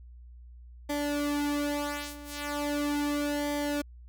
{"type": "tone with flanger", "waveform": "sawtooth", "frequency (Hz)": 290.9, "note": "D4", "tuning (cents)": -16, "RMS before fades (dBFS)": -31, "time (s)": [0.89, 3.82], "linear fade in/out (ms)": 10, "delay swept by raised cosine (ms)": [0.74, 3.44], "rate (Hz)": 0.38, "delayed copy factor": -0.75, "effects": ["added 60 Hz sine -46 dBFS peak until 4.08 s"]}